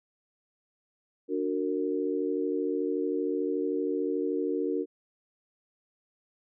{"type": "chord", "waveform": "sine", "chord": "D augmented", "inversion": "none", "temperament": "just", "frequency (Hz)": [293.7, 367.1, 458.9], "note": ["D4", "F#4", "A#4"], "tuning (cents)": [0, -14, -27], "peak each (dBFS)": -31, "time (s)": [1.28, 4.86], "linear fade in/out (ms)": 50, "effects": []}